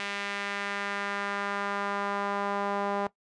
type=tone with band-pass filter sweep; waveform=sawtooth; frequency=201.1 Hz; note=G3; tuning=44 cents sharp; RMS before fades=-32 dBFS; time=0-3.07 s; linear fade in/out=0 ms; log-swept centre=2400 to 810 Hz; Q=1.4; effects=noise-tail reverb RT60 0.1 s tail -18 dB re dry + resampled to 22050 Hz